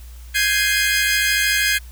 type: chord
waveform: sawtooth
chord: Ab major seventh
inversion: third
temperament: equal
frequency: 1568 / 1661.2 / 2093 / 2489 Hz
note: G6 / Ab6 / C7 / Eb7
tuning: 0 / 0 / 0 / 0 cents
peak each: -20 / -16 / -19 / -20 dBFS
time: 0.34-1.79 s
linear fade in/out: 20 ms
effects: added 60 Hz sine -35 dBFS peak until 1.91 s + white hiss -49 dBFS RMS until 1.91 s

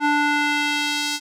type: tone with band-pass filter sweep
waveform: square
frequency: 293.7 Hz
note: D4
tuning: in tune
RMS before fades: -21 dBFS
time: 0-1.2 s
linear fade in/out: 50 ms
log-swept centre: 1100 to 5200 Hz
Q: 1.1
effects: none

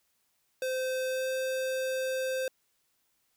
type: tone with pitch glide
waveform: square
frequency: 517 to 521.2 Hz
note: C5 to C5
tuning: -21 to -7 cents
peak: -30 dBFS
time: 0.62-2.48 s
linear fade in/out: 2 ms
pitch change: +14 cents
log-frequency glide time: 1.09-1.28 s
effects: white hiss -74 dBFS RMS until 3.36 s

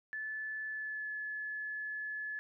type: tone with pitch glide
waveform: sine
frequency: 1738 to 1716.1 Hz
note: A6 to A6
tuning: -22 to -44 cents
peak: -37 dBFS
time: 0.13-2.39 s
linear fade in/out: 0 ms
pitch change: -22 cents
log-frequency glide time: 0.68-1.11 s
effects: none

